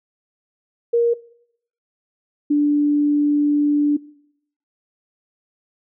sine tone pair in turn, 470 / 292.8 Hz, A#4 / D4, +14 / -5 cents, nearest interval minor sixth, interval 819 cents, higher first, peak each -13 dBFS, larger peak neither, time 0.93-1.14 / 2.5-3.97 s, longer second, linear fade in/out 10 ms, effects noise-tail reverb RT60 0.7 s tail -21 dB re dry

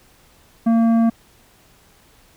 sine tone with tanh clipping, 228.7 Hz, A#3, 33 cents flat, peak -14 dBFS, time 0.66-1.1 s, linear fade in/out 10 ms, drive 10 dB, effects pink hiss -53 dBFS RMS until 2.36 s

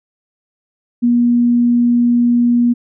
sine tone, 240 Hz, B3, 49 cents flat, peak -9 dBFS, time 1.02-2.74 s, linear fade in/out 20 ms, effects none

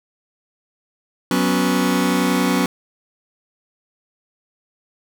sawtooth chord, F# suspended fourth, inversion none, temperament just, 185 / 246.7 / 277.5 Hz, F#3 / B3 / C#4, 0 / -2 / +2 cents, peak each -16 dBFS, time 1.31-2.66 s, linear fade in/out 2 ms, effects none

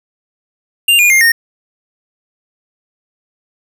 square tone with pitch steps, 2794 / 2432 / 2117 / 1843.4 Hz, F7 / D#7 / C7 / A#6, 0 / -40 / +20 / -20 cents, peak -7 dBFS, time 0.88-1.32 s, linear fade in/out 5 ms, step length 110 ms, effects none

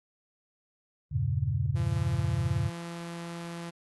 sine chord, E diminished seventh, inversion none, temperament equal, 82.41 / 98 / 116.54 / 138.59 Hz, E2 / G2 / Bb2 / Db3, 0 / 0 / 0 / 0 cents, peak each -34 / -31 / -31 / -30 dBFS, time 1.11-2.7 s, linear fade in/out 20 ms
sawtooth tone, 170 Hz, F3, 46 cents flat, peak -33 dBFS, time 1.75-3.71 s, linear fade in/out 20 ms
effects AAC 32 kbps

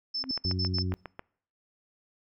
sine tone with exponential growth, 261.6 Hz, C4, in tune, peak -29 dBFS, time 0.14-0.31 s, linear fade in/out 0 ms, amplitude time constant 35 ms
sine tone bursts, 5274 Hz, E8, in tune, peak -29 dBFS, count 5, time 0.14-0.828 s, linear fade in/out 10 ms, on 92 ms, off 57 ms
click train, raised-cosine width 0.5 ms, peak -23 dBFS, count 8, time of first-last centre 0.24-1.194 s, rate 7.34 Hz
harmonic tone, 92 Hz, F#2, 9 cents flat, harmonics 1 / 2 / 3 / 4, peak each -29 / -35 / -39 / -41 dBFS, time 0.45-0.94 s, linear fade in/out 0 ms
effects noise-tail reverb RT60 0.6 s tail -25 dB re dry

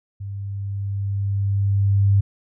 sine tone with level ramp, 99.4 Hz, G2, 25 cents sharp, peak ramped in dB -28 to -12 dBFS, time 0.2-2.21 s, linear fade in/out 10 ms, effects none

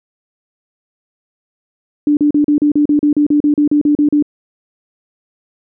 sine tone bursts, 294.5 Hz, D4, 5 cents sharp, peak -8 dBFS, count 16, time 2.07-4.225 s, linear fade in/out 2 ms, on 100 ms, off 37 ms, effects none

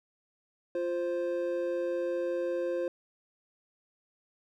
triangle tone pair together, 348.5 / 523.3 Hz, F4 / C5, -4 / 0 cents, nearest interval perfect fifth, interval 704 cents, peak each -31 / -29 dBFS, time 0.75-2.88 s, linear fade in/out 2 ms, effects none

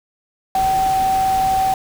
sine tone in noise, 765 Hz, G5, 42 cents flat, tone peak -14 dBFS, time 0.55-1.74 s, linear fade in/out 2 ms, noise pink, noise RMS -29 dBFS, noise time 0.55-1.74 s, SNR +12 dB, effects none

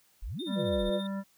sine exponential two-way sweep, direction up then down, 32.7 to 381.4 to 32.7 Hz, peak -34 dBFS, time 0.22-0.9 s, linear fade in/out 10 ms, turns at 0.43 s
triangle tone with tremolo, 3645 Hz, A#7, 40 cents flat, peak -36 dBFS, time 0.39-1.07 s, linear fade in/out 5 ms, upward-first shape sine, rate 15 Hz, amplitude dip 70%
harmonic tone, 196 Hz, G3, in tune, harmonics 1 / 3 / 5 / 7 / 9, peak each -32 / -42 / -46 / -49 / -51 dBFS, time 0.46-1.24 s, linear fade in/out 50 ms
sine chord, B diminished, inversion second, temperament just, 355.6 / 493.9 / 592.7 Hz, F4 / B4 / D5, +31 / 0 / +16 cents, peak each -35 / -35 / -30 dBFS, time 0.55-1.01 s, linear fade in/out 50 ms
effects white hiss -66 dBFS RMS until 1.37 s

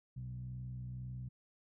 15% pulse tone with low-pass filter, 62 Hz, B1, 7 cents sharp, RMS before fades -44 dBFS, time 0.16-1.29 s, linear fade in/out 10 ms, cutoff 140 Hz, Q 7, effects none

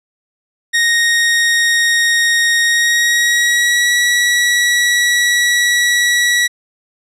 sawtooth tone with pitch glide, 1864.7 to 1933.8 Hz, A#6 to B6, 0 to -37 cents, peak -7 dBFS, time 0.73-6.48 s, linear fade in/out 20 ms, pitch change +63 cents, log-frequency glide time 2.62-3.93 s, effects low-pass 10000 Hz 12 dB/octave

